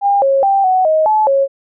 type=tone with pitch steps; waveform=sine; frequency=803 / 545 / 786 / 745 / 628 / 861 / 548 Hz; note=G5 / C#5 / G5 / F#5 / D#5 / A5 / C#5; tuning=+41 / -29 / +4 / +12 / +16 / -38 / -20 cents; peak=-9 dBFS; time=0.01-1.48 s; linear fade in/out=50 ms; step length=210 ms; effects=none